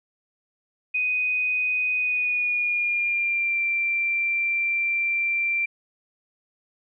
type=tone with pitch glide; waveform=sine; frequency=2495 to 2358 Hz; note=D#7 to D7; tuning=+4 to +6 cents; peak=-21 dBFS; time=0.94-5.66 s; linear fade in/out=10 ms; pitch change=-98 cents; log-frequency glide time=1.97-3.6 s; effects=none